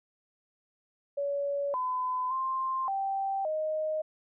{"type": "tone with pitch steps", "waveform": "sine", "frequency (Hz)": [566, 1012, 1051, 781, 622], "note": ["C#5", "B5", "C6", "G5", "D#5"], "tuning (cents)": [36, 42, 7, -7, -1], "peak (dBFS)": -28, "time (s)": [1.17, 4.02], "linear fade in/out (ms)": 10, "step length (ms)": 570, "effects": []}